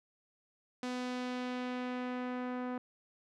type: tone with low-pass filter sweep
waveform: sawtooth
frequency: 250 Hz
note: B3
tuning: 21 cents sharp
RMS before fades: -38 dBFS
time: 0.83-2.78 s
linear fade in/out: 2 ms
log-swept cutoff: 6200 to 1400 Hz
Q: 0.93
effects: none